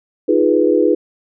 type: chord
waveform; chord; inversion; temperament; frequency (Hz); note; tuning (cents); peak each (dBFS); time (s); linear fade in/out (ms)
sine; F half-diminished seventh; third; equal with one note detuned; 311.1 / 349.2 / 415.3 / 491.9; Eb4 / F4 / Ab4 / Cb5; 0 / 0 / 0 / -7; -16; 0.28-0.95; 10
effects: none